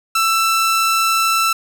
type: tone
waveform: sawtooth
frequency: 1331 Hz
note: E6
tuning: 16 cents sharp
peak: -10 dBFS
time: 0.15-1.53 s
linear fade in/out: 5 ms
effects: none